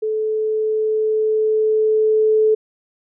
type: tone with level ramp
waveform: sine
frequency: 434 Hz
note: A4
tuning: 24 cents flat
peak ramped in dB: -18 to -11 dBFS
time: 0.02-2.55 s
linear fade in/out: 10 ms
effects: none